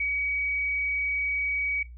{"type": "tone", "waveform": "sine", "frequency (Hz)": 2265, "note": "C#7", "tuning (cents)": 37, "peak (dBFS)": -25, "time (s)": [0, 1.83], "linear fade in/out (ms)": 5, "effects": ["noise-tail reverb RT60 0.2 s tail -18 dB re dry", "added 60 Hz sine -41 dBFS peak until 1.97 s"]}